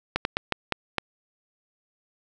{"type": "slowing click train", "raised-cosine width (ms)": 0.3, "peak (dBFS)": -7, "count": 6, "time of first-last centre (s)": [0.16, 0.983], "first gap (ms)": 91, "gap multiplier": 1.3, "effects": []}